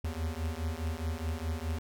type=beating tone pair; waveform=square; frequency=78 / 82.8 Hz; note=D#2 / E2; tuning=+5 / +8 cents; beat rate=4.8 Hz; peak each=-36 / -36 dBFS; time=0.04-1.79 s; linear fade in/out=5 ms; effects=none